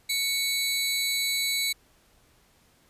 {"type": "tone pair together", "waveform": "sawtooth", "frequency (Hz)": [2223, 3961], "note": ["C#7", "B7"], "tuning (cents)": [4, 4], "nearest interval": "minor seventh", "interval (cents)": 1000, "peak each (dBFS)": [-25, -24], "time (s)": [0.09, 1.73], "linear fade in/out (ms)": 10, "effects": ["pink hiss -62 dBFS RMS until 2.89 s", "resampled to 32000 Hz"]}